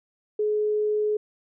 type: tone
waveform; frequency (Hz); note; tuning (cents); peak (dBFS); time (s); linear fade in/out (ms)
sine; 423.2; G#4; +33; -21; 0.39-1.17; 5
effects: none